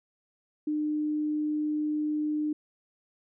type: tone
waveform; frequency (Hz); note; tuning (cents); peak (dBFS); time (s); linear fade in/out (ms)
sine; 302.2; D4; +50; -26; 0.67-2.53; 5
effects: none